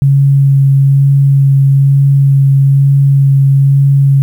sine tone with vibrato, 138 Hz, C#3, 7 cents flat, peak -4 dBFS, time 0.02-4.22 s, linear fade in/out 0 ms, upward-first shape sine, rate 1.1 Hz, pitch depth 11 cents each way, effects 7-bit

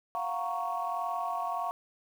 sine chord, Gb major seventh, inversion third, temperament equal, 698.5 / 740 / 932.3 / 1108.7 Hz, F5 / Gb5 / Bb5 / Db6, 0 / 0 / 0 / 0 cents, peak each -34 / -37 / -37 / -34 dBFS, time 0.15-1.71 s, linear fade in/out 0 ms, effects tanh soft clip ceiling -22 dBFS + 9-bit

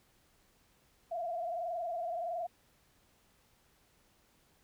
sine tone with frequency modulation, 687 Hz, F5, 29 cents flat, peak -34 dBFS, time 1.11-2.47 s, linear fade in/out 10 ms, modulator 21.5 Hz, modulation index 1.5, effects pink hiss -69 dBFS RMS until 4.63 s

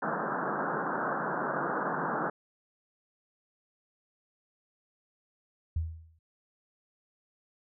white band-pass noise, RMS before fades -32 dBFS, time 0.02-2.3 s, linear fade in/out 5 ms, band 140 to 1600 Hz, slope 96 dB/octave
sine tone with exponential decay, 81.1 Hz, E2, 28 cents flat, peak -25 dBFS, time 5.76-6.19 s, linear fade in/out 5 ms, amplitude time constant 92 ms
effects none

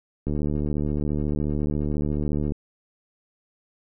click train, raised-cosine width 3 ms, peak -14 dBFS, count 168, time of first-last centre 0.27-2.521 s, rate 74.2 Hz, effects none

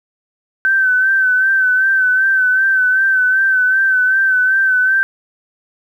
sine tone with vibrato, 1534 Hz, G6, 38 cents flat, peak -10 dBFS, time 0.65-5.03 s, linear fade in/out 0 ms, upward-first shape sine, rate 2.6 Hz, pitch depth 42 cents each way, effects 8-bit

